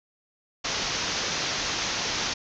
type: low-pass noise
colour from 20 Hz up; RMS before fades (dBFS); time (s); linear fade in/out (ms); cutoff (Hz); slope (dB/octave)
white; -29; 0.64-2.34; 10; 6500; 96
effects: none